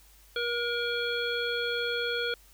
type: harmonic tone with a mistuned harmonic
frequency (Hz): 476.4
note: A#4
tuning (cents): +38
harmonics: 1 / 3 / 5 / 7 / 9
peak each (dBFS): -32 / -32 / -39 / -34 / -41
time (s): 0.36-2.34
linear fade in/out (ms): 2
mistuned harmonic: 5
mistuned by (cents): -22
effects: added 50 Hz sine -57 dBFS peak until 2.53 s + white hiss -59 dBFS RMS until 2.53 s